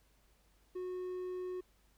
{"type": "tone", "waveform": "triangle", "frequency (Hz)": 365.4, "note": "F#4", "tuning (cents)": -22, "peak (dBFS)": -36, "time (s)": [0.75, 1.61], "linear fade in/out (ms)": 10, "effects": ["added 50 Hz sine -69 dBFS peak until 1.97 s", "pink hiss -72 dBFS RMS until 1.97 s"]}